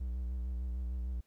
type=tone with vibrato; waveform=triangle; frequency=61.7 Hz; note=B1; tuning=1 cent flat; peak=-32 dBFS; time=0-1.21 s; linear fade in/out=10 ms; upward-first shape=sine; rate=6.6 Hz; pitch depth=62 cents each way; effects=pink hiss -75 dBFS RMS until 1.26 s